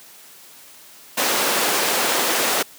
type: high-pass noise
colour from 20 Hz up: pink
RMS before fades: -20 dBFS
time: 1.17-2.63 s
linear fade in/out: 10 ms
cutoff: 370 Hz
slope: 12 dB/octave
effects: white hiss -45 dBFS RMS until 2.78 s + high-pass 150 Hz 12 dB/octave